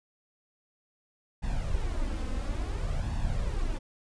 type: noise with flanger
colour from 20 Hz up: brown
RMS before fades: -30 dBFS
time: 1.42-3.79 s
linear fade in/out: 20 ms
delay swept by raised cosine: 1.1 to 3.9 ms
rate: 0.58 Hz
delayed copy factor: +0.65
effects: resampled to 22050 Hz